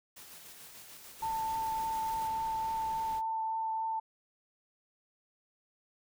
white noise with tremolo, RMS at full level -50 dBFS, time 0.16-2.28 s, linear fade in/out 10 ms, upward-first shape square, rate 6.8 Hz, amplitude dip 25%
pink noise, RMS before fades -49 dBFS, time 1.19-3.22 s, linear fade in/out 50 ms
sine tone with vibrato, 890 Hz, A5, 20 cents sharp, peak -31 dBFS, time 1.22-4 s, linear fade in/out 10 ms, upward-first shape triangle, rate 3.5 Hz, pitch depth 10 cents each way
effects none

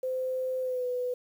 sine tone with pitch glide, 515 to 496.6 Hz, C5 to B4, -28 to +9 cents, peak -28 dBFS, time 0.03-1.14 s, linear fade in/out 5 ms, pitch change -63 cents, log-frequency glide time 0.61-0.86 s, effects 9-bit

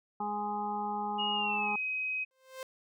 harmonic tone, 207.7 Hz, G#3, in tune, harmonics 1 / 2 / 4 / 5 / 6, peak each -40 / -43 / -33 / -43 / -43 dBFS, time 0.2-1.76 s, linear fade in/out 5 ms
sine tone with pitch glide, 2869 to 2527 Hz, F7 to D#7, +46 to +26 cents, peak -31 dBFS, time 1.18-2.25 s, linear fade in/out 20 ms, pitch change -220 cents, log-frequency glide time 1.34-1.7 s
sawtooth tone with exponential growth, 523.3 Hz, C5, in tune, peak -33 dBFS, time 2.31-2.63 s, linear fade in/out 1 ms, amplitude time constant 68 ms
effects none

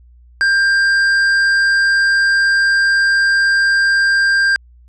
triangle tone with hard clipping, 1591 Hz, G6, 25 cents sharp, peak -12 dBFS, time 0.41-4.56 s, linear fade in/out 0 ms, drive 10 dB, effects added 60 Hz sine -42 dBFS peak until 4.88 s + resampled to 24000 Hz

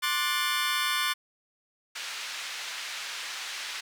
20% pulse chord, D dominant seventh, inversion third, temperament just, 1057.2 / 1174.7 / 1468.3 / 1762 Hz, C6 / D6 / F#6 / A6, +18 / 0 / -14 / +2 cents, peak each -27 dBFS, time 0.02-1.14 s, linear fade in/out 20 ms
pink band-pass noise, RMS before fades -37 dBFS, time 1.95-3.81 s, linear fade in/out 10 ms, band 1800 to 5500 Hz, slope 12 dB/octave
effects none

